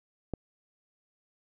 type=click; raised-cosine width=2 ms; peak=-19 dBFS; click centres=0.337 s; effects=none